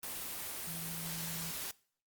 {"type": "tone in noise", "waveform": "sine", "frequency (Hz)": 165.3, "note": "E3", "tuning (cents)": 5, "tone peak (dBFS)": -44, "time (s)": [0.67, 1.51], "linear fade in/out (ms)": 2, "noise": "white", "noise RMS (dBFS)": -41, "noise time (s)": [0.03, 1.71], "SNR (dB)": -6, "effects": ["noise-tail reverb RT60 0.5 s tail -22 dB re dry", "Opus 24 kbps"]}